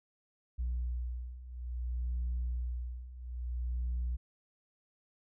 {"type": "beating tone pair", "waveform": "sine", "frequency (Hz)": [60.5, 61.09], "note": ["B1", "B1"], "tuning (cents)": [-35, -18], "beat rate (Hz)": 0.59, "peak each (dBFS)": [-37, -34], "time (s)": [0.58, 4.17], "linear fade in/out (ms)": 20, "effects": ["tanh soft clip ceiling -29 dBFS"]}